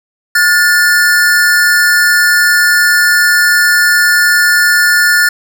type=tone pair together; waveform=square; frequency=1437.3 / 1760 Hz; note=F6 / A6; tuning=+49 / 0 cents; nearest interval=major third; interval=351 cents; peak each=-10 dBFS; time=0.35-5.29 s; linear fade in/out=5 ms; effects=none